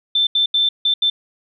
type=tone bursts at uneven times; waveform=sine; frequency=3548 Hz; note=A7; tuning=14 cents sharp; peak=-13 dBFS; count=5; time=0.15-0.27 / 0.35-0.46 / 0.54-0.69 / 0.85-0.94 / 1.02-1.1 s; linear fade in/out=5 ms; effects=none